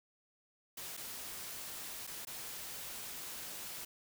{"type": "noise with dropouts", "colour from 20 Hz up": "white", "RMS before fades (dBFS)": -45, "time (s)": [0.77, 3.85], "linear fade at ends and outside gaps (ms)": 5, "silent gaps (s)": [[0.969, 0.973], [2.069, 2.073], [2.251, 2.27]], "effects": []}